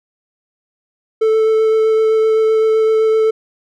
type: tone with vibrato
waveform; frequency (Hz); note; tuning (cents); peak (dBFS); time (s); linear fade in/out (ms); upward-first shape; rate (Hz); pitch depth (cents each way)
triangle; 440; A4; 0; -8; 1.21-3.31; 10; sine; 7.8; 9
effects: none